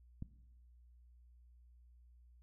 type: click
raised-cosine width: 5 ms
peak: -30 dBFS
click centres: 0.224 s
effects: noise-tail reverb RT60 1.0 s tail -18 dB re dry + added 60 Hz sine -60 dBFS peak until 2.42 s